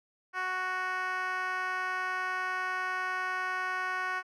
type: tone with band-pass filter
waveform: 10% pulse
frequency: 370 Hz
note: F#4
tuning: in tune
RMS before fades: -33 dBFS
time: 0.33-4.23 s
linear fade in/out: 50 ms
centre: 1400 Hz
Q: 1.7
effects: none